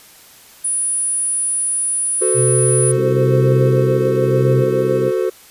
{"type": "tone", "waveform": "sine", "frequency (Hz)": 9800, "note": "D#9", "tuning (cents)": -27, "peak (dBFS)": -16, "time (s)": [0.64, 2.92], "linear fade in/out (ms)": 10}
{"type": "chord", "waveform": "triangle", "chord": "F# diminished", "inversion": "none", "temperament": "equal with one note detuned", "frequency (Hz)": [370, 440, 516.3], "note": ["F#4", "A4", "C5"], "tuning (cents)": [0, 0, -23], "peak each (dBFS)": [-16, -18, -20], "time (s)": [2.21, 5.3], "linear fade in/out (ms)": 10}
{"type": "tone with pitch glide", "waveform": "sine", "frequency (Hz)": [126.7, 129.96], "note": ["B2", "C3"], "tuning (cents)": [45, -11], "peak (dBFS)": -15, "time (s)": [2.34, 4.65], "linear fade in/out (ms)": 50, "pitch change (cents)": 44, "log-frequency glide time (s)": [2.44, 3.14]}
{"type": "harmonic tone", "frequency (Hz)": 65.41, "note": "C2", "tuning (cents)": 0, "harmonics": [2, 3, 4, 5, 6, 7, 8], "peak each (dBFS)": [-22, -27, -27, -29, -29, -27, -24], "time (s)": [2.94, 5.12], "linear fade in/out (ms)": 50}
{"effects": ["white hiss -44 dBFS RMS until 5.5 s", "resampled to 32000 Hz"]}